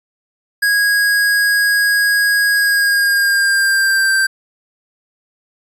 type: tone with pitch glide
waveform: square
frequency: 1650 to 1569.1 Hz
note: G#6 to G6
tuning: -12 to +1 cents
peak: -12 dBFS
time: 0.62-4.27 s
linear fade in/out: 10 ms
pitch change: -87 cents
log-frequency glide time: 2.53-4.13 s
effects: resampled to 32000 Hz